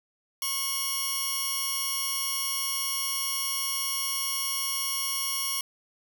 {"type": "tone cluster", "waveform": "10% pulse", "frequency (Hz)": [1091, 2915, 5580], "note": ["C#6", "F#7", "F8"], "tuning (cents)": [-28, -26, -2], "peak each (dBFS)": -25, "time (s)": [0.42, 5.61], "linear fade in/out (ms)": 2, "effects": ["8-bit"]}